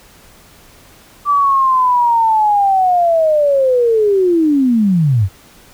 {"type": "linear sweep", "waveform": "sine", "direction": "down", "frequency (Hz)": [1169, 87], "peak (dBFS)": -9, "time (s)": [1.25, 5.29], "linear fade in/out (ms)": 50, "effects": ["pink hiss -44 dBFS RMS until 5.73 s"]}